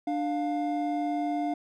triangle tone pair together, 296 / 704 Hz, D4 / F5, +14 / +14 cents, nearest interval octave + minor third, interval 1500 cents, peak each -27 / -28 dBFS, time 0.07-1.54 s, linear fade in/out 5 ms, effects none

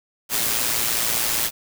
white noise with amplitude modulation, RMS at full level -20 dBFS, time 0.29-1.51 s, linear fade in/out 50 ms, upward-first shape sine, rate 115 Hz, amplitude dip 50%, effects none

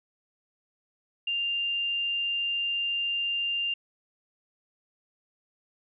sine tone, 2794 Hz, F7, in tune, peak -26 dBFS, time 1.27-3.74 s, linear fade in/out 5 ms, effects none

